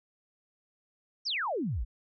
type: exponential sweep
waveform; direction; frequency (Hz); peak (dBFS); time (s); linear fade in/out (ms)
sine; down; 5920 to 43; -29; 1.25-1.85; 20
effects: none